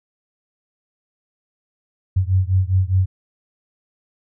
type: beating tone pair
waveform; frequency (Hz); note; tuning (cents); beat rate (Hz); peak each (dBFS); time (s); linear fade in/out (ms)
sine; 91.7 / 96.6; F#2 / G2; -15 / -25; 4.9; -17 / -18; 2.16-3.06; 10
effects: none